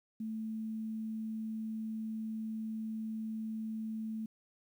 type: tone with quantisation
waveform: sine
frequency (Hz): 220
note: A3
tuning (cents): 0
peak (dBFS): -36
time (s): 0.2-4.26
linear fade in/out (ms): 5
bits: 11
effects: none